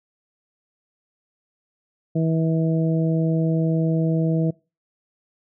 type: harmonic tone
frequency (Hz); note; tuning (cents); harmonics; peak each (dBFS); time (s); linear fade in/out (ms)
161.8; E3; -32; 1 / 2 / 3 / 4; -19 / -25 / -29 / -31; 2.15-4.51; 10
effects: noise-tail reverb RT60 0.3 s tail -24 dB re dry